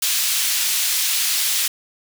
pink high-pass noise, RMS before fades -20 dBFS, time 0.02-1.68 s, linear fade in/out 5 ms, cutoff 3200 Hz, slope 12 dB/octave, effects none

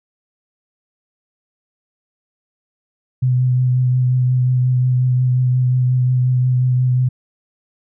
sine tone with vibrato, 126.5 Hz, B2, 42 cents sharp, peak -12 dBFS, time 3.22-7.09 s, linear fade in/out 10 ms, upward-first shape triangle, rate 5.6 Hz, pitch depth 21 cents each way, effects none

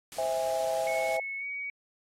white noise, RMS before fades -42 dBFS, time 0.12-1.17 s, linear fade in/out 0 ms
sine chord, C augmented, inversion none, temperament just, 523.3 / 654.1 / 817.6 Hz, C5 / E5 / G#5, 0 / -14 / -27 cents, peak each -33 / -29 / -33 dBFS, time 0.18-1.2 s, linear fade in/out 5 ms
sine tone with pitch glide, 2200 to 2255 Hz, C#7 to C#7, -14 to +29 cents, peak -33 dBFS, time 0.87-1.7 s, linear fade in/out 2 ms, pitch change +43 cents, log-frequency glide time 1.38-1.45 s
effects low-pass 10000 Hz 12 dB/octave + AAC 48 kbps

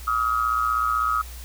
sine tone with amplitude modulation, 1269 Hz, D#6, 34 cents sharp, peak -16 dBFS, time 0.07-1.22 s, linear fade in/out 10 ms, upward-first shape sine, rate 116 Hz, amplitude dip 85%, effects added 60 Hz sine -36 dBFS peak until 1.44 s + white hiss -44 dBFS RMS until 1.44 s

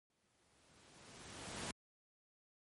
pink noise with exponential growth, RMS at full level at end -42 dBFS, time 0.1-1.71 s, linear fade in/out 1 ms, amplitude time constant 350 ms, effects high-pass 80 Hz 12 dB/octave + MP3 48 kbps

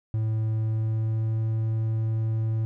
triangle tone with pitch glide, 110 to 111.09 Hz, A2 to A2, 0 to +17 cents, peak -21 dBFS, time 0.14-2.65 s, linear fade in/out 0 ms, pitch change +17 cents, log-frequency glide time 0.52-1.43 s, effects none

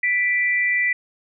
sine tone pair together, 1975.5 / 2349 Hz, B6 / D7, 0 / 0 cents, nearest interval minor third, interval 300 cents, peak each -18 / -24 dBFS, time 0.03-0.93 s, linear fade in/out 5 ms, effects none

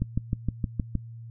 click train, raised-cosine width 5 ms, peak -13 dBFS, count 7, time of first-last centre 0.02-0.953 s, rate 6.43 Hz, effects noise-tail reverb RT60 0.1 s tail -21 dB re dry + added 115 Hz sine -39 dBFS peak until 1.3 s

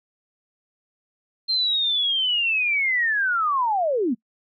sine linear sweep, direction down, 4186 to 207.7 Hz, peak -19 dBFS, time 1.48-4.15 s, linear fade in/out 20 ms, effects noise-tail reverb RT60 0.1 s tail -25 dB re dry

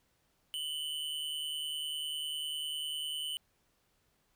square tone with amplitude modulation, 3000 Hz, F#7, 23 cents sharp, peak -33 dBFS, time 0.54-3.37 s, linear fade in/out 0 ms, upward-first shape sine, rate 150 Hz, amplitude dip 65%, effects pink hiss -74 dBFS RMS until 4.35 s

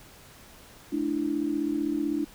sine tone cluster, 215.2 / 293.8 / 329.6 Hz, A3 / D4 / E4, -38 / +1 / 0 cents, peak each -36 / -27 / -30 dBFS, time 0.92-2.25 s, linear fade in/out 10 ms, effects pink hiss -51 dBFS RMS until 2.34 s

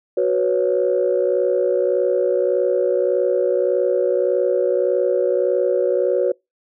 sine chord, F# suspended fourth, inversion none, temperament just, 370 / 493.3 / 555 Hz, F#4 / B4 / C#5, 0 / -2 / +2 cents, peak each -19 dBFS, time 0.17-6.32 s, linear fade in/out 5 ms, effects noise-tail reverb RT60 0.2 s tail -26 dB re dry + tanh soft clip ceiling -7 dBFS

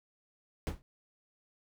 brown noise with exponential decay, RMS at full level -27 dBFS, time 0.67-0.82 s, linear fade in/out 0 ms, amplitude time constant 32 ms, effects none

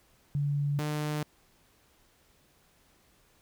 sine / sawtooth tone pair in turn, 143.6 / 150.42 Hz, D3 / D3, -39 / +42 cents, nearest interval minor second, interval 81 cents, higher second, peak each -26 dBFS, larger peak neither, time 0.35-0.79 / 0.79-1.23 s, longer neither, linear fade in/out 0 ms, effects pink hiss -65 dBFS RMS until 3.41 s

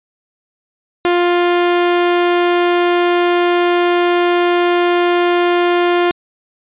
sawtooth tone, 350.9 Hz, F4, 8 cents sharp, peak -7 dBFS, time 1.05-6.11 s, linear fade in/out 0 ms, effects resampled to 8000 Hz

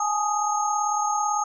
sine tone cluster, 828 / 866 / 1246 / 6490 Hz, G#5 / A5 / D#6 / G#8, -5 / -28 / +2 / -41 cents, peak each -25 / -29 / -26 / -31 dBFS, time 0-1.44 s, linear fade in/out 5 ms, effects none

